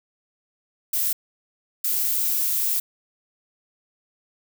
violet noise bursts at uneven times, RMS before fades -23 dBFS, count 2, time 0.93-1.13 / 1.84-2.8 s, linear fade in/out 5 ms, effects none

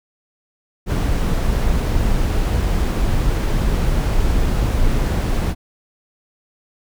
brown noise, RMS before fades -17 dBFS, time 0.86-5.55 s, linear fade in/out 50 ms, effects none

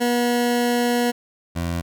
20% pulse tone pair in turn, 241.2 / 85.28 Hz, B3 / F2, -41 / -41 cents, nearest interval octave + tritone, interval 1800 cents, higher first, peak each -13 / -18 dBFS, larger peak first, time 0-1.12 / 1.55-1.82 s, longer first, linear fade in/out 20 ms, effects none

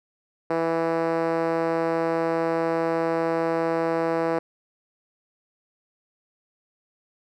5% pulse tone with band-pass filter, 164.81 Hz, E3, in tune, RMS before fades -24 dBFS, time 0.5-4.39 s, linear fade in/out 5 ms, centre 450 Hz, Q 1.5, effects none

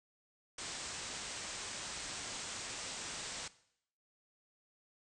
white low-pass noise, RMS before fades -44 dBFS, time 0.58-3.48 s, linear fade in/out 5 ms, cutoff 8600 Hz, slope 96 dB/octave, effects noise-tail reverb RT60 0.7 s tail -18 dB re dry

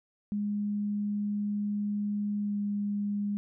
sine tone with pitch glide, 206.2 to 204.4 Hz, G#3 to G#3, -12 to -27 cents, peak -28 dBFS, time 0.32-3.37 s, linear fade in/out 0 ms, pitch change -15 cents, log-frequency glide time 2.41-2.57 s, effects none

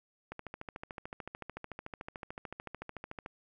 click train, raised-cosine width 0.5 ms, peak -26 dBFS, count 41, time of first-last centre 0.32-3.261 s, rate 13.6 Hz, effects none

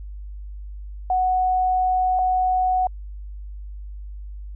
sine tone pair in turn, 740 / 740 Hz, F#5 / F#5, 0 / 0 cents, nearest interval unison, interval 0 cents, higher neither, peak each -17 dBFS, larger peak neither, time 1.1-2.19 / 2.19-2.87 s, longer first, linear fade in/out 2 ms, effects added 50 Hz sine -32 dBFS peak until 4.55 s

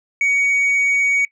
sine tone, 2246 Hz, C#7, 22 cents sharp, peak -11 dBFS, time 0.21-1.25 s, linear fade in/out 2 ms, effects noise-tail reverb RT60 0.1 s tail -21 dB re dry + tanh soft clip ceiling -13 dBFS

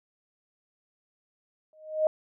sine tone with exponential growth, 622.3 Hz, D#5, in tune, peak -17 dBFS, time 1.73-2.07 s, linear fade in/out 1 ms, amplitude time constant 72 ms, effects none

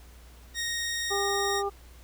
15% pulse tone, 1864.7 Hz, A#6, in tune, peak -23 dBFS, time 0.54-1.63 s, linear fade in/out 50 ms
harmonic tone, 400 Hz, G4, 35 cents sharp, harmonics 1 / 2 / 3, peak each -29 / -32 / -34 dBFS, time 1.1-1.7 s, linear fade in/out 20 ms
effects added 60 Hz sine -49 dBFS peak until 2.03 s + pink hiss -56 dBFS RMS until 2.03 s

